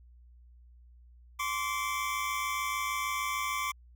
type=tone pair together; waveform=25% pulse; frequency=1046.5 / 1153.1 Hz; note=C6 / D6; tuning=0 / -32 cents; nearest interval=major second; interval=168 cents; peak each=-31 / -29 dBFS; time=1.39-3.72 s; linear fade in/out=10 ms; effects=added 60 Hz sine -53 dBFS peak until 3.95 s